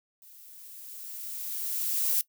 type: noise with level ramp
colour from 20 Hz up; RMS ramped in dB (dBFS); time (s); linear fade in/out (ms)
violet; -53 to -25; 0.22-2.21; 0
effects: noise-tail reverb RT60 0.1 s tail -20 dB re dry